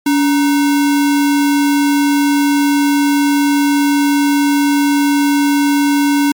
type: tone with sample-and-hold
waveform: sine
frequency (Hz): 285.4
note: D4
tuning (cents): -49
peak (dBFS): -9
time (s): 0.06-6.32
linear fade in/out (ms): 5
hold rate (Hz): 1225
effects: MP3 96 kbps